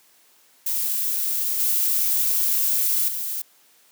violet noise with level steps, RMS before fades -24 / -21 / -28 dBFS, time 0.66-3.42 s, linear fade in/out 5 ms, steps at 1.59 / 3.08 s, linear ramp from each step 5 ms, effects white hiss -57 dBFS RMS until 3.91 s + high-pass 200 Hz 12 dB/octave

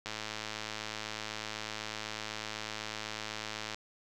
click train, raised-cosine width 0.2 ms, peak -20 dBFS, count 399, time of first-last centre 0.06-3.745 s, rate 108 Hz, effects none

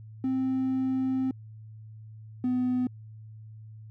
triangle tone pair in turn, 261.6 / 251 Hz, C4 / B3, 0 / +28 cents, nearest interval minor second, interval 72 cents, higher first, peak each -22 / -21 dBFS, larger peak second, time 0.24-1.31 / 2.44-2.87 s, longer first, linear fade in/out 2 ms, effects tanh soft clip ceiling -19 dBFS + added 109 Hz sine -43 dBFS peak until 3.9 s

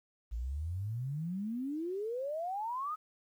sine exponential sweep, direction up, 53.7 to 1290 Hz, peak -34 dBFS, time 0.31-2.96 s, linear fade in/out 20 ms, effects 11-bit

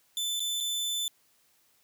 sawtooth tone with dropouts, 3520 Hz, A7, in tune, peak -26 dBFS, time 0.17-1.08 s, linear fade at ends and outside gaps 1 ms, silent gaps 0.396-0.403 / 0.603-0.607 s, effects white hiss -67 dBFS RMS until 1.83 s + high-pass 60 Hz 12 dB/octave

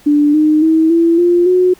sine tone with pitch steps, 293.7 / 306.7 / 320.3 / 334.5 / 349.3 / 364.7 Hz, D4 / D#4 / E4 / E4 / F4 / F#4, 0 / -25 / -50 / +25 / 0 / -25 cents, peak -7 dBFS, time 0.06-1.74 s, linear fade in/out 10 ms, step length 280 ms, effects pink hiss -45 dBFS RMS until 1.79 s

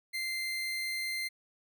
30% pulse tone, 2085 Hz, C7, 7 cents flat, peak -30 dBFS, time 0.13-1.29 s, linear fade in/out 20 ms, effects none

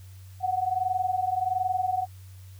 sine tone pair together, 728.6 / 750 Hz, F#5 / F#5, -27 / +23 cents, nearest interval minor second, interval 50 cents, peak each -28 / -26 dBFS, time 0.4-2.07 s, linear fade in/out 50 ms, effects added 94 Hz sine -43 dBFS peak until 2.59 s + white hiss -58 dBFS RMS until 2.59 s

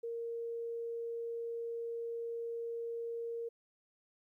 sine tone, 464.7 Hz, A#4, 5 cents flat, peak -37 dBFS, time 0.03-3.49 s, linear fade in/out 10 ms, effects 13-bit

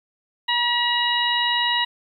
harmonic tone, 960 Hz, B5, 49 cents flat, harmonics 1 / 2 / 3 / 4, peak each -24 / -24 / -24 / -24 dBFS, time 0.48-1.85 s, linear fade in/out 10 ms, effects 9-bit

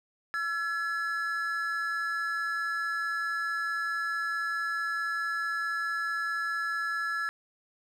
triangle tone pair together, 1344.6 / 1700 Hz, E6 / G#6, +34 / +40 cents, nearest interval major third, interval 406 cents, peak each -31 / -29 dBFS, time 0.34-7.29 s, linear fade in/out 0 ms, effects none

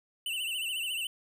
square tone with vibrato, 2850 Hz, F7, 34 cents sharp, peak -32 dBFS, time 0.26-1.07 s, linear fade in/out 2 ms, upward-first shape sine, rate 14 Hz, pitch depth 120 cents each way, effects none

